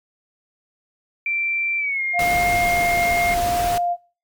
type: tone with pitch glide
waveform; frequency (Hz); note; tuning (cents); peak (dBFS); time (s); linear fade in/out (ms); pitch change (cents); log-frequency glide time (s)
sine; 2349 to 2129; D7 to C7; 0 to +30; -20; 1.26-3.34; 2; -170; 1.78-2.02
type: tone with vibrato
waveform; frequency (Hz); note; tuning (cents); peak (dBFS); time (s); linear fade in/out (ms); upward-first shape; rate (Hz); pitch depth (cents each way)
sine; 698.5; F5; 0; -18; 2.13-3.97; 50; sine; 0.82; 10
type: noise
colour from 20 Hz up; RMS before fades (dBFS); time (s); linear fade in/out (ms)
pink; -27; 2.19-3.78; 2
effects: noise-tail reverb RT60 0.4 s tail -22 dB re dry + MP3 96 kbps